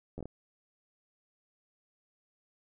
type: slowing click train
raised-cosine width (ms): 2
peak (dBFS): -28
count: 5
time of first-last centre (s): 0.18-0.256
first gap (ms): 11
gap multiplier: 1.38
effects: none